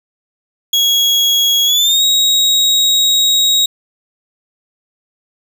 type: tone with pitch glide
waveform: 35% pulse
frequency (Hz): 3322 to 3794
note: G#7 to A#7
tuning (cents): 0 to +30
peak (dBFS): -8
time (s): 0.73-3.66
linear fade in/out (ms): 5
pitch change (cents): +230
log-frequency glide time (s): 1.65-2.03
effects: none